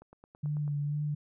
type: click train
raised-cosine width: 1 ms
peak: -38 dBFS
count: 7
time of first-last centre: 0.02-0.679 s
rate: 9.11 Hz
type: tone with vibrato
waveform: sine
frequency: 146.83 Hz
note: D3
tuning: in tune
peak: -29 dBFS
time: 0.43-1.15 s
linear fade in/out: 10 ms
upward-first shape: sine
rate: 2.1 Hz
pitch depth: 26 cents each way
effects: none